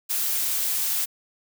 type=noise; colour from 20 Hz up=blue; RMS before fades=-25 dBFS; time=0.09-1.06 s; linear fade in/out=20 ms; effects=none